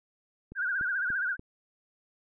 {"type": "click train", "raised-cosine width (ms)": 3, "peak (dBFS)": -31, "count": 4, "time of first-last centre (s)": [0.52, 1.395], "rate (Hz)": 3.43}
{"type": "tone with vibrato", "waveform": "sine", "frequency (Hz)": 1520, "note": "F#6", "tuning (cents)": 46, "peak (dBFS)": -27, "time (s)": [0.55, 1.37], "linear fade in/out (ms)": 50, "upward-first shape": "triangle", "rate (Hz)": 15, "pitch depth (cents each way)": 140}
{"effects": []}